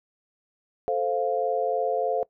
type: chord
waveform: sine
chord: F major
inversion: first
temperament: equal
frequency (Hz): 440 / 523.3 / 698.5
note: A4 / C5 / F5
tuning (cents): 0 / 0 / 0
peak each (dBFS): -27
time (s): 0.88-2.23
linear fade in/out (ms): 0
effects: noise-tail reverb RT60 0.1 s tail -20 dB re dry